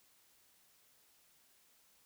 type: silence
effects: white hiss -69 dBFS RMS until 2.05 s